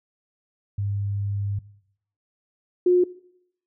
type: tone pair in turn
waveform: sine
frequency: 100.7 / 358.9 Hz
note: G2 / F4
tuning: +47 / +47 cents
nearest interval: octave + minor seventh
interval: 2200 cents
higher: second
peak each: -23 / -14 dBFS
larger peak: second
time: 0.78-1.59 / 2.86-3.04 s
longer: first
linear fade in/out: 5 ms
effects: noise-tail reverb RT60 0.7 s tail -20 dB re dry